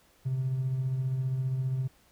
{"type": "tone with tremolo", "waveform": "triangle", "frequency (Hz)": 130.81, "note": "C3", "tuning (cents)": 0, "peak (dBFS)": -21, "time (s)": [0.25, 1.88], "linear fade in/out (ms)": 20, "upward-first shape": "triangle", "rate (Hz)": 15, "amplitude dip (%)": 60, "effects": ["tanh soft clip ceiling -23 dBFS", "pink hiss -63 dBFS RMS until 2.11 s"]}